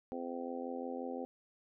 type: harmonic tone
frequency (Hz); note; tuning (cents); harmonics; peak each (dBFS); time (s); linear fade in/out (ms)
85.7; F2; -32; 3 / 4 / 5 / 6 / 7 / 8 / 9; -42 / -48 / -46 / -43 / -56 / -54 / -47; 0.12-1.25; 0
effects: none